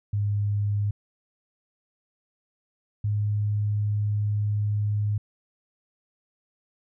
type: tone pair in turn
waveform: sine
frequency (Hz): 102.7 / 104.25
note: G#2 / G#2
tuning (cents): -19 / +7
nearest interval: unison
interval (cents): 26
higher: second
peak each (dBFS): -22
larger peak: neither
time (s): 0.13-0.91 / 3.04-5.18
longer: second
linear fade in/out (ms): 5
effects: none